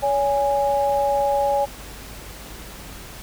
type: tone pair together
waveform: sine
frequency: 565 / 826.5 Hz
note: C#5 / G#5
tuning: +33 / -9 cents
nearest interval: perfect fifth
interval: 658 cents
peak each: -20 dBFS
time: 0.02-1.66 s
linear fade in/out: 20 ms
effects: added 50 Hz sine -41 dBFS peak until 3.22 s + pink hiss -39 dBFS RMS until 3.22 s